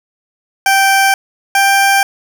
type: tone pair in turn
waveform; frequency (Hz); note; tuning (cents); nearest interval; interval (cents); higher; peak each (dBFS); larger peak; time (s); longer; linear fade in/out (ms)
20% pulse; 781 / 788.3; G5 / G5; -7 / +9; unison; 16; second; -3; neither; 0.66-1.14 / 1.55-2.03; neither; 2
effects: none